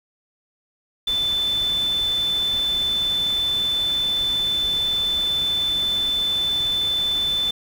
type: tone in noise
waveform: sine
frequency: 3520 Hz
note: A7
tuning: in tune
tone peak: -19 dBFS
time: 1.07-7.51 s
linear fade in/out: 5 ms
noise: pink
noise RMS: -36 dBFS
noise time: 1.07-7.51 s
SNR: +14 dB
effects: none